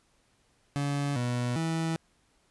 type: tone with pitch steps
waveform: 30% pulse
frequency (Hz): 142.5 / 122.4 / 163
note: C#3 / B2 / E3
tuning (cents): +48 / -15 / -19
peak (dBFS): -25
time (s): 0.76-1.96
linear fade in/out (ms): 0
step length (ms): 400
effects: pink hiss -68 dBFS RMS until 2.5 s + resampled to 24000 Hz